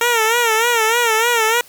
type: tone with vibrato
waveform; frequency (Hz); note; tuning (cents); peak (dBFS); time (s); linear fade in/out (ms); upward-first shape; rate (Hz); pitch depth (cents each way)
10% pulse; 459.3; A#4; -26; -5; 0.01-1.61; 2; sine; 3.3; 90
effects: white hiss -45 dBFS RMS until 1.68 s